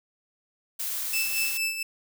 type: noise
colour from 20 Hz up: blue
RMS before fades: -31 dBFS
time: 0.79-1.58 s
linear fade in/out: 10 ms
type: tone with tremolo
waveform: sawtooth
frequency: 2637 Hz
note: E7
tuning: in tune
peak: -21 dBFS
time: 1.13-1.83 s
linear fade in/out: 5 ms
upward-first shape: sine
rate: 4.4 Hz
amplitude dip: 60%
effects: none